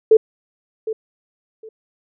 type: tone with echo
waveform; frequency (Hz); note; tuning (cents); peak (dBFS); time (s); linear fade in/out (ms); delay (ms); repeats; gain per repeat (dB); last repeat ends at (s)
sine; 439.8; A4; -1; -6; 0.11-0.17; 5; 760; 2; -14; 1.69
effects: none